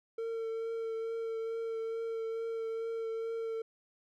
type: tone with vibrato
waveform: triangle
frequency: 452.8 Hz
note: A4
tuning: 50 cents sharp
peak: -32 dBFS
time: 0.18-3.62 s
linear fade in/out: 5 ms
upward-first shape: triangle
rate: 2.3 Hz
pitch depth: 17 cents each way
effects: none